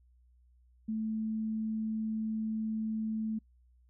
sine tone, 219.2 Hz, A3, 6 cents flat, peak -31 dBFS, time 0.88-3.39 s, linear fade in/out 10 ms, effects noise-tail reverb RT60 0.1 s tail -26 dB re dry + added 61 Hz sine -61 dBFS peak until 3.89 s

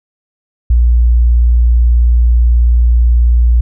sine tone, 59.2 Hz, A#1, 27 cents sharp, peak -5 dBFS, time 0.7-3.61 s, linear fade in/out 5 ms, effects none

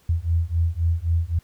sine beating tone pair, 81.9 / 85.7 Hz, E2 / F2, -11 / -32 cents, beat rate 3.8 Hz, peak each -22 dBFS, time 0.09-1.39 s, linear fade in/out 5 ms, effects pink hiss -59 dBFS RMS until 1.43 s

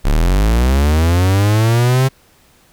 45% pulse linear sweep, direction up, 32.7 to 134.1 Hz, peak -10 dBFS, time 0.04-2.09 s, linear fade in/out 20 ms, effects pink hiss -51 dBFS RMS until 2.72 s

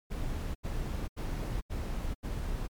brown noise bursts, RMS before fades -34 dBFS, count 5, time 0.1-2.678 s, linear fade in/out 20 ms, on 450 ms, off 82 ms, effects MP3 96 kbps

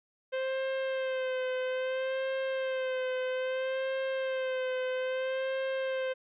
45% pulse tone with vibrato, 521 Hz, C5, 7 cents flat, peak -30 dBFS, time 0.32-6.14 s, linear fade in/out 20 ms, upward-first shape sine, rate 0.61 Hz, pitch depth 31 cents each way, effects resampled to 8000 Hz

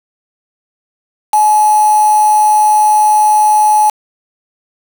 sine tone with quantisation, 850 Hz, G#5, 40 cents sharp, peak -6 dBFS, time 1.33-3.9 s, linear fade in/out 5 ms, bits 3, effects none

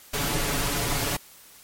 pink noise with comb filter, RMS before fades -26 dBFS, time 0.13-1.17 s, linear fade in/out 10 ms, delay 7 ms, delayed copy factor +0.65, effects white hiss -50 dBFS RMS until 1.63 s + MP3 64 kbps

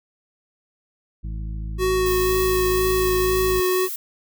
harmonic tone, 53.7 Hz, A1, 41 cents flat, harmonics 1 / 2 / 3 / 4 / 6, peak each -27 / -36 / -37 / -44 / -48 dBFS, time 1.23-3.61 s, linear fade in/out 20 ms
square tone with vibrato, 370 Hz, F#4, in tune, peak -19 dBFS, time 1.78-3.89 s, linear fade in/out 50 ms, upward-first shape sine, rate 2 Hz, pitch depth 13 cents each way
violet noise, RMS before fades -30 dBFS, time 2.06-3.96 s, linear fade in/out 2 ms
effects none

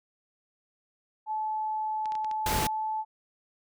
sine tone with pitch glide, 865 to 870 Hz, A5 to A5, -30 to -20 cents, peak -28 dBFS, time 1.26-3.05 s, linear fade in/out 50 ms, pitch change +10 cents, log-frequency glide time 2.27-2.82 s
clicks, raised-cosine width 0.2 ms, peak -26 dBFS, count 5, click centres 2.057 / 2.121 / 2.153 / 2.246 / 2.313 s
pink noise, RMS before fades -29 dBFS, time 2.46-2.67 s, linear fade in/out 2 ms
effects none

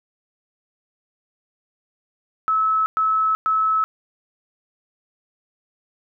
sine tone bursts, 1298 Hz, E6, 27 cents flat, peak -16 dBFS, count 3, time 2.48-3.84 s, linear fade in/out 0 ms, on 380 ms, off 110 ms, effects none

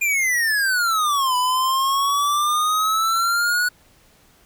square exponential two-way sweep, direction down then up, 2433 to 991 to 1474 Hz, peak -18 dBFS, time 0.01-3.69 s, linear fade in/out 10 ms, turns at 1.36 s, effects pink hiss -55 dBFS RMS until 4.45 s

